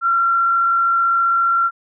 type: tone with frequency modulation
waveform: sine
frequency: 1367 Hz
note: F6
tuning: 37 cents flat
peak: -13 dBFS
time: 0.01-1.71 s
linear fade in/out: 50 ms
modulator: 52.7 Hz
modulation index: 0.31
effects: none